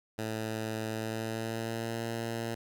10% pulse tone with pitch glide, 110.5 to 115.13 Hz, A2 to A#2, +8 to -21 cents, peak -25 dBFS, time 0.18-2.55 s, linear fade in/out 10 ms, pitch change +71 cents, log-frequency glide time 0.86-2.01 s, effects none

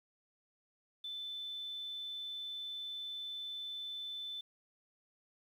sine tone, 3520 Hz, A7, in tune, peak -40 dBFS, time 1.04-4.41 s, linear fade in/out 5 ms, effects 11-bit

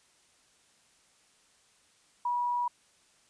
sine tone, 970 Hz, B5, 31 cents flat, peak -27 dBFS, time 2.25-2.68 s, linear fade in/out 5 ms, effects white hiss -65 dBFS RMS until 3.29 s + resampled to 22050 Hz

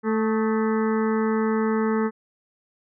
harmonic tone with a mistuned harmonic, 220 Hz, A3, in tune, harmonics 1 / 2 / 4 / 5 / 6 / 7 / 8 / 9, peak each -22 / -24 / -33 / -35 / -34 / -40 / -38 / -41 dBFS, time 0.03-2.11 s, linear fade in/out 50 ms, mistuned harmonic 6, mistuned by -52 cents, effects none

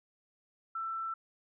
sine tone, 1334 Hz, E6, 20 cents sharp, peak -34 dBFS, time 0.75-1.14 s, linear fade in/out 5 ms, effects none

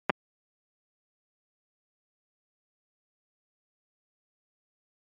clicks, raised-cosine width 0.5 ms, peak -7 dBFS, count 2, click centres 0.096 / 0.101 s, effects high-pass 150 Hz 12 dB/octave + MP3 48 kbps

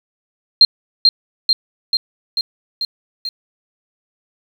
sine tone with echo, 4186 Hz, C8, in tune, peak -3 dBFS, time 0.61-0.65 s, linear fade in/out 2 ms, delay 440 ms, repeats 6, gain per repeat -3 dB, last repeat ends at 3.29 s, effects 7-bit

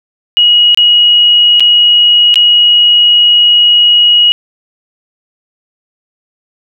sine tone with dropouts, 2900 Hz, F#7, 35 cents flat, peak -3 dBFS, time 0.37-4.32 s, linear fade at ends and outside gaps 0 ms, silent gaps 0.746-0.774 / 1.597-1.605 / 2.342-2.357 s, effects none

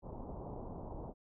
pink low-pass noise, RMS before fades -45 dBFS, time 0.02-1.14 s, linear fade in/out 50 ms, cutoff 980 Hz, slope 48 dB/octave, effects none

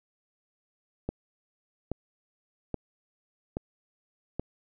click train, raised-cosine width 2 ms, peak -17 dBFS, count 5, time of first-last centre 1.09-4.396 s, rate 1.21 Hz, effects none

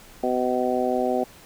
harmonic tone, 125.9 Hz, B2, 34 cents sharp, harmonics 2 / 3 / 4 / 5 / 6, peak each -27 / -27 / -27 / -27 / -27 dBFS, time 0.23-1.24 s, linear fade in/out 5 ms, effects pink hiss -48 dBFS RMS until 1.45 s

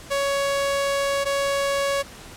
sawtooth tone pair in turn, 558 / 558 Hz, C#5 / C#5, +11 / +11 cents, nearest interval unison, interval 0 cents, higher neither, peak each -17 dBFS, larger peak neither, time 0.1-1.25 / 1.25-2.03 s, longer first, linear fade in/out 20 ms, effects pink hiss -42 dBFS RMS until 2.36 s + low-pass 11000 Hz 12 dB/octave

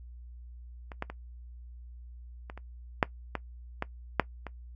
clicks, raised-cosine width 0.5 ms, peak -27 / -17 / -24 / -26 / -29 / -6 / -16 / -15 / -6 / -23 dBFS, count 10, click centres 0.918 / 1.024 / 1.1 / 2.499 / 2.576 / 3.028 / 3.353 / 3.824 / 4.197 / 4.467 s, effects noise-tail reverb RT60 0.1 s tail -19 dB re dry + added 60 Hz sine -44 dBFS peak until 4.75 s

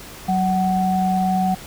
sine tone pair together, 186.8 / 747.2 Hz, F#3 / F#5, +17 / +17 cents, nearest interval 2 octaves, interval 2400 cents, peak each -19 / -19 dBFS, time 0.28-1.55 s, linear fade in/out 10 ms, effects pink hiss -38 dBFS RMS until 1.66 s

